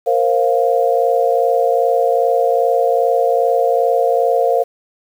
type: chord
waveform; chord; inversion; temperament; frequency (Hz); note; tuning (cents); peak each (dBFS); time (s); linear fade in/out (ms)
sine; Bb suspended second; none; equal with one note detuned; 466.2 / 528.7 / 698.5; Bb4 / C5 / F5; 0 / +18 / 0; -16; 0.06-4.64; 20
effects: 7-bit